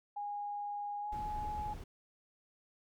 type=tone with pitch glide; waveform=sine; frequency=821 to 841.6 Hz; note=G#5 to G#5; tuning=-20 to +23 cents; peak=-37 dBFS; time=0.16-1.74 s; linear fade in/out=10 ms; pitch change=+43 cents; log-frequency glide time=1.01-1.12 s
type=noise; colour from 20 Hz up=brown; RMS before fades=-44 dBFS; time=1.12-1.84 s; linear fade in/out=5 ms
effects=none